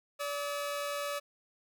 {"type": "tone pair together", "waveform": "sawtooth", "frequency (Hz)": [576, 1281.2], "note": ["D5", "E6"], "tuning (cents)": [-34, -50], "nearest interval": "octave + major second", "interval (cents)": 1384, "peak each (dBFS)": [-31, -36], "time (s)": [0.19, 1.2], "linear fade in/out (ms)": 20, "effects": []}